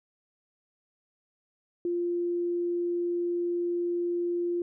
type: tone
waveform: sine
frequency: 348 Hz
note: F4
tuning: 6 cents flat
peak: -26 dBFS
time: 1.85-4.62 s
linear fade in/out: 2 ms
effects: none